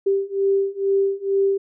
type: beating tone pair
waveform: sine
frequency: 391.7 / 393.9 Hz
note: G4 / G4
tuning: -1 / +8 cents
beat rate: 2.2 Hz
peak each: -21 / -20 dBFS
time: 0.06-1.58 s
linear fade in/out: 10 ms
effects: none